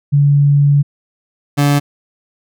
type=tone pair in turn; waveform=sine / 30% pulse; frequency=143.1 / 143.77 Hz; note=D3 / D3; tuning=-45 / -36 cents; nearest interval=unison; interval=9 cents; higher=second; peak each=-7 dBFS; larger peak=neither; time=0.12-0.83 / 1.57-1.8 s; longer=first; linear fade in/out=20 ms; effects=none